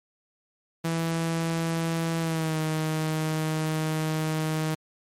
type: tone with pitch glide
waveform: sawtooth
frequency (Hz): 164.81 to 156.91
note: E3 to D#3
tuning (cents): 0 to +15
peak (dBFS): -21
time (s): 0.84-4.75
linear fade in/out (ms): 10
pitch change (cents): -85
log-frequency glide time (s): 2.2-2.58
effects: MP3 64 kbps